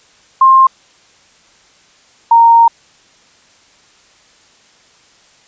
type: tone pair in turn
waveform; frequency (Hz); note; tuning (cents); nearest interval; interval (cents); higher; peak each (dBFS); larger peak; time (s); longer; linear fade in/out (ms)
sine; 1059 / 926; C6 / A#5; +21 / -12; major second; 233; first; -3; neither; 0.41-0.67 / 2.31-2.68; second; 5
effects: white hiss -48 dBFS RMS until 5.47 s + resampled to 16000 Hz